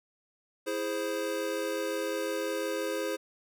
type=chord; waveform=square; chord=E augmented; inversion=none; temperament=equal; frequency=329.6 / 415.3 / 523.3 Hz; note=E4 / G#4 / B#4; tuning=0 / 0 / 0 cents; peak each=-37 / -36 / -34 dBFS; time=0.66-3.17 s; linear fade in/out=20 ms; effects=none